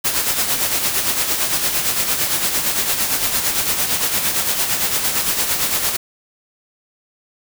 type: noise with tremolo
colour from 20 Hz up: white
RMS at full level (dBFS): -17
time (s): 0.04-5.97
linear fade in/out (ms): 10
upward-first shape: sine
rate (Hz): 8.8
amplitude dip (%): 50
effects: none